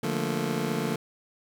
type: chord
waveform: 25% pulse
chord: Bb major seventh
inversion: first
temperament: just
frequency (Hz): 145.68 / 174.81 / 218.5 / 233.1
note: D3 / F3 / A3 / Bb3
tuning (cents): -14 / +2 / -12 / 0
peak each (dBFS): -29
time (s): 0.03-0.96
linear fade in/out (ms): 5
effects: none